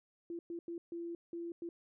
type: tone bursts at uneven times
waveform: sine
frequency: 340 Hz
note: F4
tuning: 46 cents flat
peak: -39 dBFS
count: 6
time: 0.3-0.39 / 0.5-0.59 / 0.68-0.78 / 0.92-1.15 / 1.33-1.52 / 1.62-1.69 s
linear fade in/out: 2 ms
effects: none